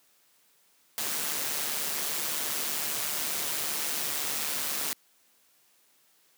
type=noise with amplitude modulation; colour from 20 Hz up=white; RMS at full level=-29 dBFS; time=0.98-4.93 s; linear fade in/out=0 ms; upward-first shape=sine; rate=148 Hz; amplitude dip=50%; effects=white hiss -65 dBFS RMS until 6.37 s + high-pass 150 Hz 12 dB/octave